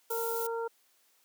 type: harmonic tone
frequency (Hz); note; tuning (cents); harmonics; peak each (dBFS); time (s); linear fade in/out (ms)
460; A#4; -23; 1 / 2 / 3; -32 / -38 / -42; 0.1-0.68; 10
type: noise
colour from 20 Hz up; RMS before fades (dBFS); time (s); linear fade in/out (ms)
violet; -38; 0.1-0.47; 5
effects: white hiss -68 dBFS RMS until 1.24 s + high-pass 300 Hz 12 dB/octave